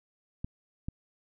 clicks, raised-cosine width 5 ms, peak -22 dBFS, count 2, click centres 0.445 / 0.885 s, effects none

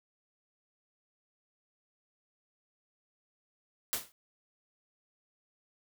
white noise with exponential decay, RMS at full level -29 dBFS, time 3.93-4.12 s, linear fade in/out 0 ms, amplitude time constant 41 ms, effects none

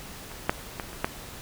clicks, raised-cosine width 0.5 ms, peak -27 / -6 / -15 / -27 / -8 dBFS, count 5, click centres 0.316 / 0.495 / 0.798 / 0.931 / 1.045 s, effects pink hiss -42 dBFS RMS until 1.41 s

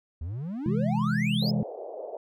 triangle exponential sweep, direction up, 73.42 to 5274 Hz, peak -29 dBFS, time 0.21-1.51 s, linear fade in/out 5 ms
sine chord, C augmented, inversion none, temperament equal with one note detuned, 130.81 / 164.81 / 209.1 Hz, C3 / E3 / G#3, 0 / 0 / +12 cents, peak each -29 / -29 / -26 dBFS, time 0.66-1.63 s, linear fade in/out 2 ms
white band-pass noise, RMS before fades -38 dBFS, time 1.42-2.17 s, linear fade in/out 2 ms, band 400 to 690 Hz, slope 48 dB/octave
effects none

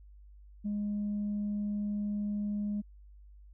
sine tone, 206.5 Hz, G#3, 10 cents flat, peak -29 dBFS, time 0.64-2.82 s, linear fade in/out 20 ms, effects tanh soft clip ceiling -28 dBFS + added 50 Hz sine -51 dBFS peak until 3.53 s

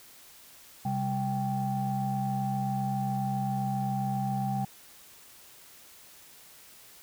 sine tone cluster, 130.2 / 197.7 / 782 Hz, C3 / G3 / G5, -8 / +15 / -4 cents, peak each -31 dBFS, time 0.85-4.65 s, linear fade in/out 5 ms, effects tanh soft clip ceiling -20 dBFS + white hiss -53 dBFS RMS until 7.02 s

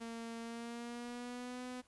sawtooth tone with pitch glide, 230 to 250.8 Hz, A#3 to B3, -23 to +27 cents, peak -39 dBFS, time 0-1.82 s, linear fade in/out 20 ms, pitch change +150 cents, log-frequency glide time 0.4-1.65 s, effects pink hiss -70 dBFS RMS until 1.87 s + resampled to 24000 Hz

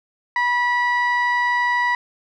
sine tone pair together, 974 / 1948 Hz, B5 / B6, -24 / -24 cents, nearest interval octave, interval 1200 cents, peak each -17 dBFS, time 0.36-1.95 s, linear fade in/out 2 ms, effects tanh soft clip ceiling -14 dBFS

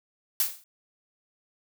blue noise with exponential decay, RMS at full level -21 dBFS, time 0.4-0.64 s, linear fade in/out 2 ms, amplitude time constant 52 ms, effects none

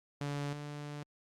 sawtooth tone pair in turn, 143.7 / 146.63 Hz, D3 / D3, -37 / -2 cents, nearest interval unison, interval 35 cents, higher second, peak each -31 / -37 dBFS, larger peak first, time 0.21-0.53 / 0.53-1.03 s, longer second, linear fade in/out 0 ms, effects low-pass 8000 Hz 12 dB/octave + Opus 48 kbps

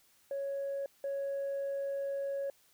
sine tone pair in turn, 554.4 / 554.4 Hz, C#5 / C#5, 0 / 0 cents, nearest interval unison, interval 0 cents, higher neither, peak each -32 / -31 dBFS, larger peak second, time 0.31-0.86 / 1.04-2.5 s, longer second, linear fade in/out 2 ms, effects tanh soft clip ceiling -31 dBFS + white hiss -67 dBFS RMS until 2.73 s

